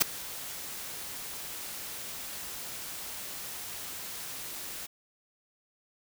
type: noise with ADSR envelope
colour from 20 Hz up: white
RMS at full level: -19 dBFS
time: 0-4.87 s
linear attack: 20 ms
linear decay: 4 ms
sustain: -21 dB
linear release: 17 ms
effects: none